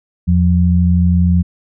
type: tone pair together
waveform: sine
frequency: 83.7 / 176.8 Hz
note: E2 / F3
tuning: +27 / +22 cents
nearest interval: octave + minor second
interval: 1295 cents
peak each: -11 / -12 dBFS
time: 0.27-1.43 s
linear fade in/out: 20 ms
effects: none